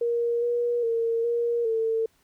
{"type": "tone with pitch steps", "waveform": "sine", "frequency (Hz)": [471.2, 478.5, 459.3, 471.5, 449], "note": ["A#4", "A#4", "A#4", "A#4", "A4"], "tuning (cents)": [19, 45, -26, 20, 35], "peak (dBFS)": -22, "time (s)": [0.01, 2.06], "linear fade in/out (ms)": 5, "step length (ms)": 410, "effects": ["pink hiss -65 dBFS RMS until 2.23 s"]}